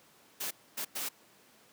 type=noise bursts at uneven times; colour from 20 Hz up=white; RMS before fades=-36 dBFS; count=3; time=0.4-0.51 / 0.77-0.85 / 0.95-1.09 s; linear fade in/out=10 ms; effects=pink hiss -61 dBFS RMS until 1.72 s + high-pass 200 Hz 12 dB/octave